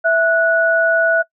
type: tone pair together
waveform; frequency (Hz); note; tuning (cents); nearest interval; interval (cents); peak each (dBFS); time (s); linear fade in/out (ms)
sine; 659.3 / 1470.3; E5 / F#6; 0 / -11; octave + major second; 1389; -14; 0.04-1.23; 20
effects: noise-tail reverb RT60 0.1 s tail -22 dB re dry